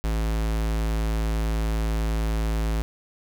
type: tone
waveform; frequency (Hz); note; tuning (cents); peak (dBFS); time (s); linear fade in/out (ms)
square; 54.6; A1; -13; -23; 0.04-2.82; 0
effects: none